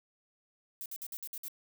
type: noise bursts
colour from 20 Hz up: violet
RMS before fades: -41 dBFS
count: 7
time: 0.81-1.482 s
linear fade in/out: 0 ms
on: 48 ms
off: 56 ms
effects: none